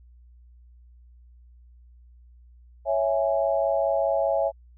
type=chord; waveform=sine; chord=C# minor; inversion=none; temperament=equal; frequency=554.4 / 659.3 / 830.6 Hz; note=C#5 / E5 / G#5; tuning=0 / 0 / 0 cents; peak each=-24 / -24 / -29 dBFS; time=2.85-4.52 s; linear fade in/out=50 ms; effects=added 60 Hz sine -49 dBFS peak until 4.77 s